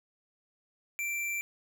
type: tone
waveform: square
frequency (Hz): 2349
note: D7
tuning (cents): 0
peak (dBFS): -32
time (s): 0.99-1.41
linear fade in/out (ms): 0
effects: none